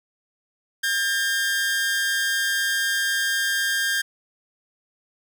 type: tone pair together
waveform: sawtooth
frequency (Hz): 1604 / 1799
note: G6 / A6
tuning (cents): +39 / +38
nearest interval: major second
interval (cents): 199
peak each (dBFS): -18 / -26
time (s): 0.83-4.02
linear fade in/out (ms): 10
effects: none